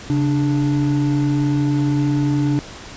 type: tone pair together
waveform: triangle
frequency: 138.17 / 293.7 Hz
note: C#3 / D4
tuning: -5 / 0 cents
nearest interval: octave + minor second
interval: 1305 cents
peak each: -16 dBFS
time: 0.1-2.59 s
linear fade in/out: 0 ms
effects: pink hiss -36 dBFS RMS until 2.96 s + resampled to 16000 Hz